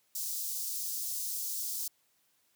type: high-pass noise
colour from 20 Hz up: white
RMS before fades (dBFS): -36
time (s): 0.15-1.88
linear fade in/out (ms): 5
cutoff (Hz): 4900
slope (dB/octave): 24
effects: white hiss -72 dBFS RMS until 2.55 s + high-pass 80 Hz 12 dB/octave